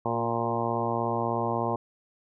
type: harmonic tone with a mistuned harmonic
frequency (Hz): 116.54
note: A#2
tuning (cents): 0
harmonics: 1 / 2 / 3 / 4 / 5 / 6 / 7 / 8 / 9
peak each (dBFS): -34 / -34 / -34 / -34 / -34 / -34 / -34 / -34 / -34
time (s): 0.05-1.76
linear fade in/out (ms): 5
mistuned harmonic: 3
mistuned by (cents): +16
effects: none